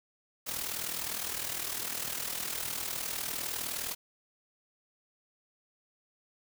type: noise with amplitude modulation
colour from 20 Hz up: white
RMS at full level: -33 dBFS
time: 0.46-3.95 s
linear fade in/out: 20 ms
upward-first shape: sine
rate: 39.7 Hz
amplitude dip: 65%
effects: none